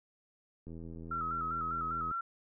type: click train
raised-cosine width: 3 ms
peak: -34 dBFS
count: 120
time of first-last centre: 0.67-2.112 s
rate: 82.5 Hz
type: tone with vibrato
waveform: sine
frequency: 1318.5 Hz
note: E6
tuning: in tune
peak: -33 dBFS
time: 1.11-2.21 s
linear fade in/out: 5 ms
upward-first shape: square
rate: 5 Hz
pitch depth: 54 cents each way
effects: none